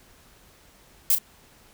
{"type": "noise with echo", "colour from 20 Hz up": "violet", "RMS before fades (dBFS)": -19, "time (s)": [1.1, 1.15], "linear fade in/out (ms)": 2, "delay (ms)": 35, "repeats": 1, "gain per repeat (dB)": -9, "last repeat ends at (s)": 1.185, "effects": ["pink hiss -55 dBFS RMS until 1.73 s"]}